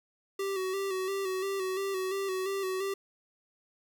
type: tone with vibrato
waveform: square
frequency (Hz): 383.5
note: G4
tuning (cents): -38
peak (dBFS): -31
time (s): 0.39-2.94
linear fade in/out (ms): 5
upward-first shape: square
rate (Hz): 2.9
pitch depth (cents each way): 39
effects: 11-bit